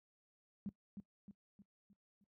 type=tone with echo; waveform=sine; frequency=200.5 Hz; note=G3; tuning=39 cents sharp; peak=-39 dBFS; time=0.66-0.69 s; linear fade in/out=0 ms; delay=310 ms; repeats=5; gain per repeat=-6 dB; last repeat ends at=2.24 s; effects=noise-tail reverb RT60 0.1 s tail -20 dB re dry + high-pass 60 Hz 12 dB/octave